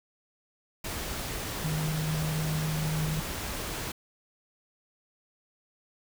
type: tone in noise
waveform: sine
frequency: 155.56 Hz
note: D#3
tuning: in tune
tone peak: -28 dBFS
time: 1.64-3.2 s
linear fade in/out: 5 ms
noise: pink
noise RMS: -35 dBFS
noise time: 0.84-3.92 s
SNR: +4 dB
effects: none